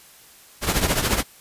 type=noise with tremolo; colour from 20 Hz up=pink; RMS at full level=-18 dBFS; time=0.61-1.24 s; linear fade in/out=50 ms; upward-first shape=triangle; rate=14 Hz; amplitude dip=75%; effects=white hiss -49 dBFS RMS until 1.4 s + resampled to 32000 Hz